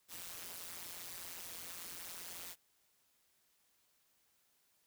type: noise with amplitude modulation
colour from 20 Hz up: white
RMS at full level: -44 dBFS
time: 0.08-2.56 s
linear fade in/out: 50 ms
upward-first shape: sine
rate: 174 Hz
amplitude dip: 95%
effects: white hiss -75 dBFS RMS until 4.86 s